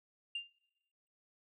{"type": "tone with exponential decay", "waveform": "sine", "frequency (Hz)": 2796, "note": "F7", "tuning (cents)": 1, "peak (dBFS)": -32, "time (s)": [0.35, 0.53], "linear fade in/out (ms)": 5, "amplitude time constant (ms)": 38, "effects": ["noise-tail reverb RT60 1.0 s tail -23 dB re dry", "tanh soft clip ceiling -32 dBFS"]}